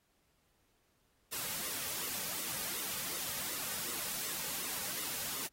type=noise with flanger; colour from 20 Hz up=white; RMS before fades=-39 dBFS; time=1.31-5.48 s; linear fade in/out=20 ms; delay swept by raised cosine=1.2 to 3 ms; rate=2.7 Hz; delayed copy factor=-0.6; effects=pink hiss -75 dBFS RMS until 5.52 s + AAC 48 kbps